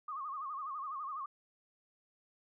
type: tone with vibrato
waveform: sine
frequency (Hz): 1156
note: D6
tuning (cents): -28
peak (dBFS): -38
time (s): 0.08-1.26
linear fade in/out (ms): 5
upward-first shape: sine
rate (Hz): 12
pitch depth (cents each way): 140
effects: none